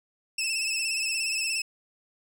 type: tone with vibrato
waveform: 20% pulse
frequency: 2637 Hz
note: E7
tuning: in tune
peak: -21 dBFS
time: 0.38-1.62 s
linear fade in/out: 5 ms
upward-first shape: sine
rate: 17 Hz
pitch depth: 51 cents each way
effects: none